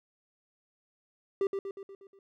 triangle tone with echo, 392.6 Hz, G4, 3 cents sharp, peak -23 dBFS, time 1.41-1.47 s, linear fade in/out 2 ms, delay 120 ms, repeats 6, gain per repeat -5 dB, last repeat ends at 2.19 s, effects none

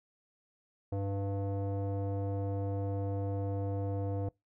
square tone with low-pass filter, 99 Hz, G2, 18 cents sharp, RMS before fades -34 dBFS, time 0.92-4.29 s, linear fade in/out 5 ms, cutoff 590 Hz, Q 2.7, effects noise-tail reverb RT60 0.2 s tail -24 dB re dry

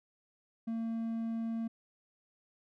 triangle tone, 227.3 Hz, A#3, 43 cents flat, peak -31 dBFS, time 0.67-1.68 s, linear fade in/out 10 ms, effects none

